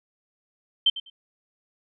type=tone with echo; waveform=sine; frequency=3119 Hz; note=G7; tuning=9 cents flat; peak=-15 dBFS; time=0.86-0.9 s; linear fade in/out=5 ms; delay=100 ms; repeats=2; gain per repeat=-15 dB; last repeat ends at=1.1 s; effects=none